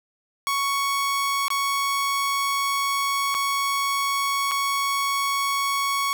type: tone with dropouts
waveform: sawtooth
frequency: 1112 Hz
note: C#6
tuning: 5 cents sharp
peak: -18 dBFS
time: 0.47-6.13 s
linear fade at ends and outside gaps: 0 ms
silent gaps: 1.482-1.503 / 3.343-3.349 / 4.512-4.517 s
effects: none